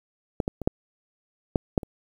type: clicks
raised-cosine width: 2 ms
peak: -10 / -12 / -19 / -6 / -7 / -6 / -22 dBFS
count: 7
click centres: 0.402 / 0.479 / 0.617 / 0.675 / 1.558 / 1.778 / 1.832 s
effects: 8-bit